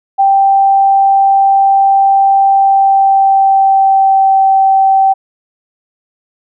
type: tone with pitch glide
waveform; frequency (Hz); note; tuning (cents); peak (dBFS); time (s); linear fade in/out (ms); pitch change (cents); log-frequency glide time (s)
sine; 784 to 774.1; G5 to G5; 0 to -22; -5; 0.18-5.14; 20; -22; 2.5-4.43
effects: none